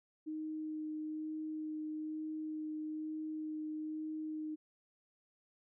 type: tone with vibrato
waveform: sine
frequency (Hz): 310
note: D#4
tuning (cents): -6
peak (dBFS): -38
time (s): 0.26-4.56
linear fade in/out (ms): 20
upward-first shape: sine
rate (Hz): 1.1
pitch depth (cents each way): 9
effects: none